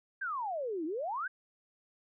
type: exponential two-way sweep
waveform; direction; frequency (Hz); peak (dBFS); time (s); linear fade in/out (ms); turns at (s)
sine; down then up; 1638 to 300 to 1638; -33; 0.21-1.28; 10; 0.85
effects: none